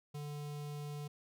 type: tone with notch filter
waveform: square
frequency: 146.83 Hz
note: D3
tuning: in tune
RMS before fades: -43 dBFS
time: 0.14-1.08 s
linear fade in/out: 10 ms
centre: 1700 Hz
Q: 1.8
effects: none